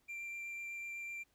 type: tone with vibrato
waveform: triangle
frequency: 2365 Hz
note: D7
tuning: 12 cents sharp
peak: -40 dBFS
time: 0.08-1.24 s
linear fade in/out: 20 ms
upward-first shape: sine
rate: 8 Hz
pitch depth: 8 cents each way
effects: pink hiss -75 dBFS RMS until 1.34 s